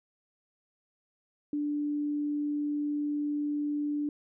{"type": "tone", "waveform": "sine", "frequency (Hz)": 293.7, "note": "D4", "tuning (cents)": 0, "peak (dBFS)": -28, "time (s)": [1.53, 4.09], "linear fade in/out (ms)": 2, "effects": []}